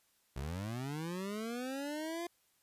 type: linear sweep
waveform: 25% pulse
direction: up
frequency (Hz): 61.3 to 349.2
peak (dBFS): -34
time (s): 0.36-2.27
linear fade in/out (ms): 5
effects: white hiss -73 dBFS RMS until 2.62 s + resampled to 32000 Hz